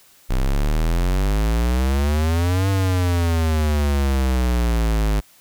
square exponential two-way sweep, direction up then down, 30.87 to 98 to 50.8 Hz, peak -17 dBFS, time 0.29-5.21 s, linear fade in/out 20 ms, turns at 2.69 s, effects white hiss -52 dBFS RMS until 5.4 s

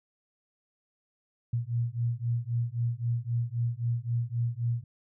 sine beating tone pair, 116.54 / 120.34 Hz, A#2 / B2, 0 / -44 cents, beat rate 3.8 Hz, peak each -30 dBFS, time 1.53-4.84 s, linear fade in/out 5 ms, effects none

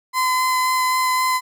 35% pulse tone with vibrato, 1022 Hz, C6, 41 cents flat, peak -15 dBFS, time 0.13-1.41 s, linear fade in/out 50 ms, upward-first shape sine, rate 3.8 Hz, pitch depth 8 cents each way, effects none

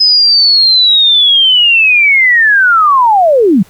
sine linear sweep, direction down, 5090 to 164.81 Hz, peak -4 dBFS, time 0-3.63 s, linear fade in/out 10 ms, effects pink hiss -43 dBFS RMS until 3.69 s

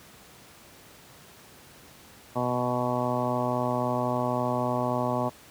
harmonic tone with a mistuned harmonic, 123.7 Hz, B2, 3 cents sharp, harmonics 1 / 2 / 3 / 4 / 5 / 6 / 7 / 8 / 9, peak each -32 / -31 / -36 / -36 / -30 / -36 / -33 / -36 / -35 dBFS, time 2.35-5.3 s, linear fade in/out 20 ms, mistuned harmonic 1, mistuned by +21 cents, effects pink hiss -51 dBFS RMS until 5.5 s + high-pass 80 Hz 12 dB/octave

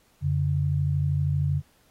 sine tone pair together, 90.03 / 142.8 Hz, F#2 / D3, -47 / -48 cents, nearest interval minor sixth, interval 799 cents, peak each -26 / -23 dBFS, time 0.21-1.62 s, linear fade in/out 50 ms, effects pink hiss -63 dBFS RMS until 1.9 s + AAC 48 kbps

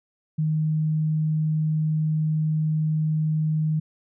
sine tone, 155.56 Hz, D#3, in tune, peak -20 dBFS, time 0.38-3.8 s, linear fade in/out 10 ms, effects none

